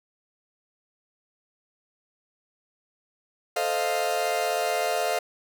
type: chord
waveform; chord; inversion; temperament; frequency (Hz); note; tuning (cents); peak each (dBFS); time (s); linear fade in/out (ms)
40% pulse; F dominant seventh; first; equal; 440 / 523.3 / 622.3 / 698.5; A4 / C5 / Eb5 / F5; 0 / 0 / 0 / 0; -31 / -31 / -29 / -26; 3.56-5.19; 5
effects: none